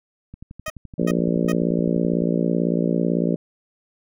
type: click train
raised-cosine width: 5 ms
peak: -25 dBFS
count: 23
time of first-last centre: 0.34-2.22 s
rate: 11.7 Hz
type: tone bursts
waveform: 15% pulse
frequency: 624 Hz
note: D#5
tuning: 5 cents sharp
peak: -20 dBFS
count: 3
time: 0.66-1.523 s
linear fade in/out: 5 ms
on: 41 ms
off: 370 ms
type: harmonic tone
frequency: 58 Hz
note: A#1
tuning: 8 cents flat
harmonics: 3 / 4 / 5 / 6 / 7 / 8 / 9 / 10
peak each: -22 / -24 / -26 / -28 / -29 / -30 / -31 / -32 dBFS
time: 0.98-3.36 s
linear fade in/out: 10 ms
effects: none